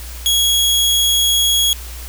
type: tone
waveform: sawtooth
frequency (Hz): 3322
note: G#7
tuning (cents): 0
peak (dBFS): -9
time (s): 0.26-1.73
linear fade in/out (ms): 0
effects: added 60 Hz sine -29 dBFS peak until 2.08 s + white hiss -35 dBFS RMS until 2.08 s